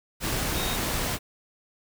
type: tone in noise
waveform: sine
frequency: 3729 Hz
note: A#7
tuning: in tune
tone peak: -34 dBFS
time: 0.54-0.78 s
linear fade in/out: 50 ms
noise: pink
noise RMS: -28 dBFS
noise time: 0.2-1.19 s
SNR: -9 dB
effects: none